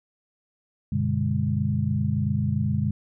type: tone cluster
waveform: sine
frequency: 95.5 / 122.8 / 145.8 / 204.3 Hz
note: G2 / B2 / D3 / G#3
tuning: -45 / -9 / -12 / -28 cents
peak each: -27 dBFS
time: 0.92-2.91 s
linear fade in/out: 5 ms
effects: none